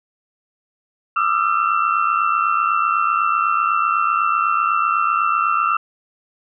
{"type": "tone cluster", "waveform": "sine", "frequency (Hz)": [1190, 1294, 1362, 2701], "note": ["D6", "E6", "F6", "E7"], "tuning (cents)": [22, -32, -44, 42], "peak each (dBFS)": [-20, -21, -19, -27], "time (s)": [1.16, 5.77], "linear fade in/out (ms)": 5, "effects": []}